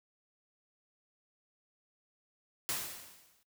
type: noise with exponential decay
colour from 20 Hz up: white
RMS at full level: -33 dBFS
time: 2.69-3.43 s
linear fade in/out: 0 ms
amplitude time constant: 160 ms
effects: noise-tail reverb RT60 0.1 s tail -17 dB re dry